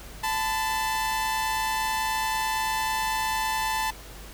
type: tone pair together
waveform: sawtooth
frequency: 880 / 1009.1 Hz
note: A5 / B5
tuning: 0 / +37 cents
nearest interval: major second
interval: 237 cents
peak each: -22 / -28 dBFS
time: 0.23-3.91 s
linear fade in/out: 10 ms
effects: added 50 Hz sine -43 dBFS peak until 4.33 s + pink hiss -45 dBFS RMS until 4.33 s